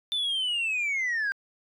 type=linear sweep; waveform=sine; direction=down; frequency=3558 to 1568 Hz; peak=-23 dBFS; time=0.12-1.32 s; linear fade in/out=0 ms; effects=tanh soft clip ceiling -24 dBFS